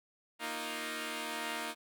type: chord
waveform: 5% pulse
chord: Bb suspended fourth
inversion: none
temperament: equal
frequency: 233.1 / 311.1 / 349.2 Hz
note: Bb3 / Eb4 / F4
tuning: 0 / 0 / 0 cents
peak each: -30 / -28 / -34 dBFS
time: 0.39-1.75 s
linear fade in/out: 50 ms
effects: none